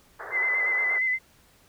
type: band-pass noise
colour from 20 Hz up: white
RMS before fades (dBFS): -38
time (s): 0.19-0.99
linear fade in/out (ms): 10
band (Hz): 360 to 1900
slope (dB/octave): 96
type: tone with vibrato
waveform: sine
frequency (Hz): 2038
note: C7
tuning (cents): -46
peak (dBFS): -22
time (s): 0.31-1.19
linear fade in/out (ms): 50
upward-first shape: square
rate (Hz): 8.5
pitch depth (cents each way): 28
effects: pink hiss -59 dBFS RMS until 1.68 s